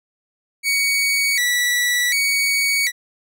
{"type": "tone with vibrato", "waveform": "sawtooth", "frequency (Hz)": 2093, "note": "C7", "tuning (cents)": 0, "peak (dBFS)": -13, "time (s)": [0.63, 2.92], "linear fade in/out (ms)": 50, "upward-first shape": "square", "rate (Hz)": 0.67, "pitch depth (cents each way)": 120, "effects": []}